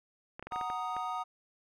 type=clicks; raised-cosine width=0.5 ms; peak=-27 dBFS; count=8; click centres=0.395 / 0.426 / 0.47 / 0.522 / 0.56 / 0.612 / 0.701 / 0.966 s
type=chord; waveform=triangle; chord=D# minor; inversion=first; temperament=equal; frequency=740 / 932.3 / 1244.5 Hz; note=F#5 / A#5 / D#6; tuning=0 / 0 / 0 cents; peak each=-36 / -37 / -35 dBFS; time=0.51-1.24 s; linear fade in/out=20 ms
effects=none